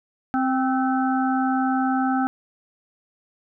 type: harmonic tone with a mistuned harmonic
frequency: 261.6 Hz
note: C4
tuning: in tune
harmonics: 1 / 3 / 5 / 6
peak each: -21 / -24 / -29 / -32 dBFS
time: 0.34-2.27 s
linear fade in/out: 0 ms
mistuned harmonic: 6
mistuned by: -52 cents
effects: none